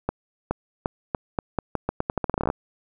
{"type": "accelerating click train", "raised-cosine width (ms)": 1, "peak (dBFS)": -9, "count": 21, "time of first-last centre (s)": [0.09, 2.501], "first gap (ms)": 420, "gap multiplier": 0.83, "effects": []}